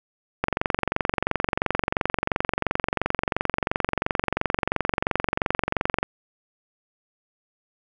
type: click train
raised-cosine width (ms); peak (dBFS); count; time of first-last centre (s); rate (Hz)
0.5; -6; 129; 0.44-6.03; 22.9
effects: none